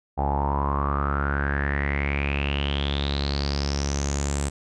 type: tone with low-pass filter sweep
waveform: sawtooth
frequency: 70.6 Hz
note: C#2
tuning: 32 cents sharp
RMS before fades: -25 dBFS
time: 0.17-4.5 s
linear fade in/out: 20 ms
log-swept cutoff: 790 to 8200 Hz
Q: 9.5
effects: none